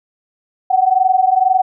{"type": "tone pair together", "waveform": "sine", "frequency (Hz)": [740, 762.1], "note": ["F#5", "G5"], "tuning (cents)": [0, -49], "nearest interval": "minor second", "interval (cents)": 51, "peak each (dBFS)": -13, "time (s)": [0.7, 1.62], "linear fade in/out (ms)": 10, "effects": []}